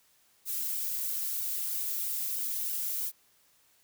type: noise with flanger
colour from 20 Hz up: violet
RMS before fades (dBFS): -33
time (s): 0.45-3.12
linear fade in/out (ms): 50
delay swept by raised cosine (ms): 1.3 to 3.5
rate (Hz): 3.1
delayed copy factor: +0.95
effects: white hiss -66 dBFS RMS until 3.83 s